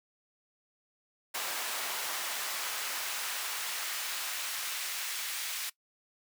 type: noise with high-pass filter sweep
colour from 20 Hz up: pink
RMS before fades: -36 dBFS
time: 1.34-5.7 s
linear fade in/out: 10 ms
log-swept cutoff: 800 to 2000 Hz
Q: 0.71
effects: noise-tail reverb RT60 0.1 s tail -20 dB re dry